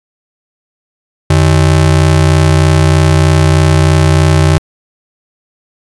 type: ring-modulated tone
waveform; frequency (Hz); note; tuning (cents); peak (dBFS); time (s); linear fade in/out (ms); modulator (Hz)
square; 118.9; A#2; +35; -3; 1.3-4.58; 0; 31.6
effects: resampled to 24000 Hz